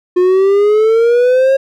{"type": "exponential sweep", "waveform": "triangle", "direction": "up", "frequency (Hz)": [356.9, 545], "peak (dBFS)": -5, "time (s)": [0.16, 1.57], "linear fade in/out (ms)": 10, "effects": []}